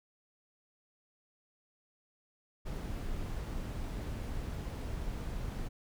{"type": "noise", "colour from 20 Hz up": "brown", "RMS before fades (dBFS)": -38, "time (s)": [2.65, 5.69], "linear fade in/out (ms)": 20, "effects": []}